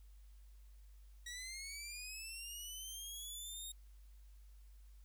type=linear sweep; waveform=15% pulse; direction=up; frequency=1905 to 3737 Hz; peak=-39 dBFS; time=1.26-3.72 s; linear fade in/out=5 ms; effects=added 50 Hz sine -56 dBFS peak until 5.04 s + white hiss -75 dBFS RMS until 5.04 s